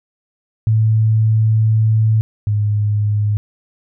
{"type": "tone pair in turn", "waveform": "sine", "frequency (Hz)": [110, 104.56], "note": ["A2", "G#2"], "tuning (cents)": [0, 12], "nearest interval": "minor second", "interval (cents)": 88, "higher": "first", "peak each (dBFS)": [-10, -13], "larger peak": "first", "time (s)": [[0.67, 2.21], [2.47, 3.37]], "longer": "first", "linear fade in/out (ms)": 0, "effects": []}